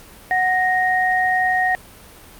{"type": "tone pair together", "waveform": "sine", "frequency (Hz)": [739.6, 1864.7], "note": ["F#5", "A#6"], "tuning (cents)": [-1, 0], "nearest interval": "octave + major third", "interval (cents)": 1601, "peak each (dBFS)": -18, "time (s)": [0.31, 1.75], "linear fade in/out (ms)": 0, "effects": ["pink hiss -43 dBFS RMS until 2.39 s", "Opus 48 kbps"]}